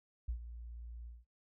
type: tone with ADSR envelope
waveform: sine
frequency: 58.4 Hz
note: A#1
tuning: 4 cents sharp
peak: -33 dBFS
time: 0.28-1.25 s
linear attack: 9 ms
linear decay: 91 ms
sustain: -12 dB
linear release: 190 ms
effects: noise-tail reverb RT60 0.1 s tail -19 dB re dry